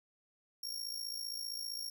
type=tone with amplitude modulation; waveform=sawtooth; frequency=5540 Hz; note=F8; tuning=15 cents flat; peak=-33 dBFS; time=0.63-1.9 s; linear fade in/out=5 ms; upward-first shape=sine; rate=55.3 Hz; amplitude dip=75%; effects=none